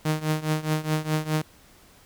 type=tone with tremolo; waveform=sawtooth; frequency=155.1 Hz; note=D#3; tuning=5 cents flat; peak=-16 dBFS; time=0.05-1.42 s; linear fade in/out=5 ms; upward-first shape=triangle; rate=4.8 Hz; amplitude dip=90%; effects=pink hiss -54 dBFS RMS until 2.05 s